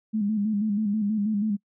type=tone with vibrato; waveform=sine; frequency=210 Hz; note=G#3; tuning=19 cents sharp; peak=-22 dBFS; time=0.13-1.57 s; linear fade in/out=20 ms; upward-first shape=square; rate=6.2 Hz; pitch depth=61 cents each way; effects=noise-tail reverb RT60 0.1 s tail -26 dB re dry